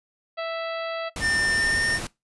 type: harmonic tone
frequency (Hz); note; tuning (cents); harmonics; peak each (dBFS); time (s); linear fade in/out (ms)
659.3; E5; 0; 1 / 2 / 3 / 4 / 5 / 6 / 7; -28 / -34 / -38 / -40 / -42 / -44 / -45; 0.37-1.1; 20
type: noise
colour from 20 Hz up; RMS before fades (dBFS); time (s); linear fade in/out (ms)
pink; -32; 1.16-2.07; 2
type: tone with pitch glide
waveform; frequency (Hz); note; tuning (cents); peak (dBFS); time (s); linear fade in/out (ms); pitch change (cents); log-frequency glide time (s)
square; 1800 to 1819.9; A6 to A#6; +39 to -42; -22; 1.2-2; 50; +19; 1.55-1.84
effects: noise-tail reverb RT60 0.2 s tail -21 dB re dry + resampled to 24000 Hz